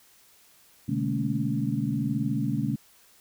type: tone cluster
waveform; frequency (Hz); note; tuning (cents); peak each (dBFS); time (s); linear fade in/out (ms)
sine; 126.7 / 147.7 / 207 / 225.7 / 280; B2 / D3 / G#3 / A3 / C#4; +45 / +10 / -5 / +44 / +18; -31; 0.88-2.76; 10
effects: white hiss -58 dBFS RMS until 3.2 s